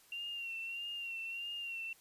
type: tone with vibrato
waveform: sine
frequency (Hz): 2756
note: F7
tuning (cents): -24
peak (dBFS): -39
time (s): 0.12-1.93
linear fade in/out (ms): 2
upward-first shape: sine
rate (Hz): 1.6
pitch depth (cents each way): 46
effects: white hiss -64 dBFS RMS until 2 s + resampled to 32000 Hz